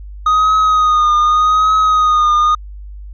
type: tone with vibrato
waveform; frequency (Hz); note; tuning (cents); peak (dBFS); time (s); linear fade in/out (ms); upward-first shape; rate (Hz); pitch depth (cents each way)
triangle; 1244.5; D#6; 0; -7; 0.26-2.55; 5; triangle; 0.84; 47
effects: added 50 Hz sine -28 dBFS peak until 3.13 s + resampled to 16000 Hz